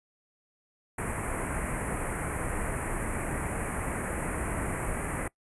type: band-stop noise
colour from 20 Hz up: pink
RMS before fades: -32 dBFS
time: 0.98-5.28 s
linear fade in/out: 5 ms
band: 2300 to 8600 Hz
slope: 48 dB/octave
effects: noise-tail reverb RT60 0.1 s tail -22 dB re dry + resampled to 24000 Hz